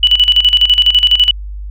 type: tone with tremolo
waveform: sine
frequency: 2960 Hz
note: F#7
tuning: in tune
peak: -4 dBFS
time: 0.03-1.31 s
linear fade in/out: 2 ms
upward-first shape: square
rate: 12 Hz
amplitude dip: 75%
effects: added 50 Hz sine -22 dBFS peak until 1.7 s